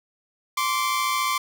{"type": "tone pair together", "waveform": "sawtooth", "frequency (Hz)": [1046.5, 1160.5], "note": ["C6", "D6"], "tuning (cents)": [0, -21], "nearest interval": "major second", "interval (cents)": 179, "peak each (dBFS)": -21, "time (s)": [0.57, 1.38], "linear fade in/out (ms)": 5, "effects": []}